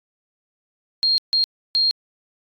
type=tone bursts at uneven times; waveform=sine; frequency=4225 Hz; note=C8; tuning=16 cents sharp; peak=-15 dBFS; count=3; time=1.03-1.18 / 1.33-1.44 / 1.75-1.91 s; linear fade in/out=0 ms; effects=AAC 64 kbps